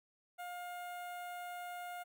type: tone with notch filter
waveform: sawtooth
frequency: 710 Hz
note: F5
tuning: 28 cents sharp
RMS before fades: -45 dBFS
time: 0.38-2.04 s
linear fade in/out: 20 ms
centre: 5100 Hz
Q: 0.63
effects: none